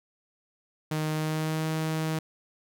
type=tone with pitch glide; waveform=sawtooth; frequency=155.1 to 158.36 Hz; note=D#3 to D#3; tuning=-5 to +31 cents; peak=-23 dBFS; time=0.91-2.19 s; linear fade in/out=5 ms; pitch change=+36 cents; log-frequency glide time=1.12-1.68 s; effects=none